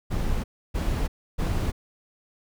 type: noise bursts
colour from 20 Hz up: brown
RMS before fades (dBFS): -25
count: 3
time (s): 0.1-1.72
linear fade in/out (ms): 20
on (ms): 340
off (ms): 300
effects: none